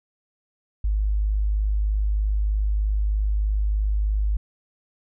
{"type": "tone", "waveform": "sine", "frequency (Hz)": 51.6, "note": "G#1", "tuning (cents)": -10, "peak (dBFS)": -19, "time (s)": [0.84, 4.37], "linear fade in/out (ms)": 5, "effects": []}